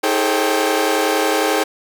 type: tone cluster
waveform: sawtooth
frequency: 317.2 / 408.8 / 439.7 / 537 / 777 Hz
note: D#4 / G#4 / A4 / C5 / G5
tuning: +33 / -27 / -1 / +45 / -16 cents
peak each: -18 dBFS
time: 0.03-1.64 s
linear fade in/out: 10 ms
effects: none